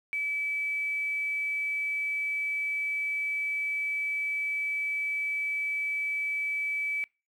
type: tone with quantisation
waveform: sine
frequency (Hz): 2300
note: D7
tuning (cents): -37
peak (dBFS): -28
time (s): 0.13-7.04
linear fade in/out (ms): 0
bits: 9
effects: noise-tail reverb RT60 0.3 s tail -25 dB re dry